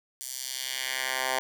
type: tone with high-pass filter sweep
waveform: 10% pulse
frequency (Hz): 130.3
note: C3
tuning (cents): -7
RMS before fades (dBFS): -32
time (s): 0.21-1.39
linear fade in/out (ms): 0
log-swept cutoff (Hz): 7400 to 850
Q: 1.1
effects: none